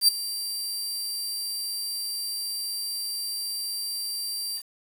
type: tone with ADSR envelope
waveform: sawtooth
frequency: 4699 Hz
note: D8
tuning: in tune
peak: -10 dBFS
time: 0.01-4.63 s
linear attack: 72 ms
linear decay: 9 ms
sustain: -16 dB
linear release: 71 ms
effects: 7-bit